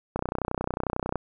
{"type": "click train", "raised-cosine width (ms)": 1, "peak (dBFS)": -13, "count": 32, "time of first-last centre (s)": [0.16, 1.157], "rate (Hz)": 31.1, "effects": []}